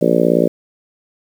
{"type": "harmonic tone", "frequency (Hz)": 58.27, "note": "A#1", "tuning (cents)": 0, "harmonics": [3, 4, 5, 6, 7, 8, 9, 10], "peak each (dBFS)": [-19, -19, -19, -19, -19, -19, -19, -19], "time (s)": [0.01, 0.48], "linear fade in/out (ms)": 10, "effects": ["7-bit"]}